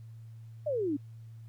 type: exponential sweep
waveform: sine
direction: down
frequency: 631 to 270.5 Hz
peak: -28 dBFS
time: 0.66-0.97 s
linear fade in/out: 10 ms
effects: added 113 Hz sine -45 dBFS peak until 1.48 s + pink hiss -71 dBFS RMS until 1.48 s

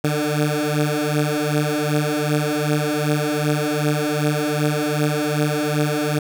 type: beating tone pair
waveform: 15% pulse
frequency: 148.2 / 150.8 Hz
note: D3 / D3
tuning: +16 / +46 cents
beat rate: 2.6 Hz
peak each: -15 dBFS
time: 0.04-6.19 s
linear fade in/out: 5 ms
effects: none

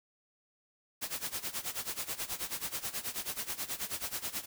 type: noise with tremolo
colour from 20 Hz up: white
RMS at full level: -35 dBFS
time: 1.01-4.46 s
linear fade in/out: 20 ms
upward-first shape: sine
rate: 9.3 Hz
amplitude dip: 85%
effects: none

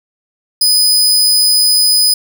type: tone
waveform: sawtooth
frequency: 4997 Hz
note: D#8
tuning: 7 cents sharp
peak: -5 dBFS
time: 0.61-2.14 s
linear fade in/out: 5 ms
effects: none

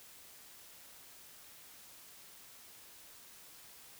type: silence
effects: white hiss -56 dBFS RMS until 3.99 s

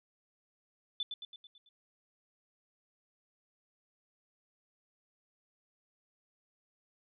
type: tone with echo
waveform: sine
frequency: 3507 Hz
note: A7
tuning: 6 cents flat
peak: -32 dBFS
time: 1-1.03 s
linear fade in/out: 2 ms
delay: 110 ms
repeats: 6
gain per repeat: -5 dB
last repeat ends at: 1.69 s
effects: none

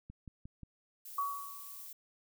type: click train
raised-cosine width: 5 ms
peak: -35 dBFS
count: 4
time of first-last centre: 0.1-0.633 s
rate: 5.63 Hz
type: noise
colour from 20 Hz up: violet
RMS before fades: -48 dBFS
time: 1.05-1.93 s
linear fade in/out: 5 ms
type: tone with exponential decay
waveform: sine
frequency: 1129 Hz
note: C#6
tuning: 31 cents sharp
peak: -29 dBFS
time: 1.18-1.87 s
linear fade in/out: 5 ms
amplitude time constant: 150 ms
effects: none

